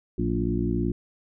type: harmonic tone with a mistuned harmonic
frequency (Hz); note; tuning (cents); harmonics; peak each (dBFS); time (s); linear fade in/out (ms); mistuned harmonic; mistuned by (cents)
58.27; A#1; 0; 1 / 2 / 3 / 4 / 5 / 6; -30 / -30 / -30 / -30 / -30 / -30; 0.18-0.92; 5; 3; +71
effects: none